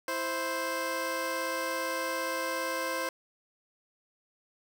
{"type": "tone pair together", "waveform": "15% pulse", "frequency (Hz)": [329.7, 523.3], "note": ["E4", "C5"], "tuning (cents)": [0, 0], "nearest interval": "minor sixth", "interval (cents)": 800, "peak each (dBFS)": [-31, -25], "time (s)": [0.08, 3.09], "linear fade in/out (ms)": 2, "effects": []}